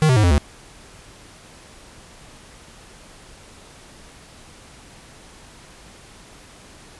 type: tone with pitch steps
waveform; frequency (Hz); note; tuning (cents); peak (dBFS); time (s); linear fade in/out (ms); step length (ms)
square; 155.56 / 128.56 / 106.25 / 87.81 / 72.57; D#3 / C3 / G#2 / F2 / D2; 0 / -30 / +40 / +10 / -20; -13; 0.02-0.38; 0; 72
effects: pink hiss -45 dBFS RMS until 6.99 s + resampled to 24000 Hz